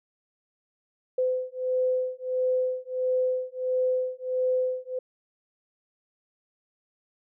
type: beating tone pair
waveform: sine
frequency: 509 / 510.5 Hz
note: C5 / C5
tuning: -48 / -43 cents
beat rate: 1.5 Hz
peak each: -27 dBFS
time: 1.18-4.99 s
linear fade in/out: 5 ms
effects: none